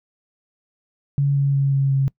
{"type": "tone with pitch steps", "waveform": "sine", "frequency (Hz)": [140.8, 139.59, 138.38, 137.19, 136], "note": ["C#3", "C#3", "C#3", "C#3", "C#3"], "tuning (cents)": [27, 12, -3, -18, -33], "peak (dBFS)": -15, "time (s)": [1.18, 2.08], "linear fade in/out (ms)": 0, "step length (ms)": 180, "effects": ["noise-tail reverb RT60 0.1 s tail -23 dB re dry"]}